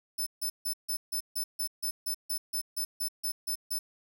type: tone bursts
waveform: 5% pulse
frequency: 5274 Hz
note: E8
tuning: in tune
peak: -24 dBFS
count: 16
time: 0.18-3.79 s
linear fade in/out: 10 ms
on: 85 ms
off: 150 ms
effects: 11-bit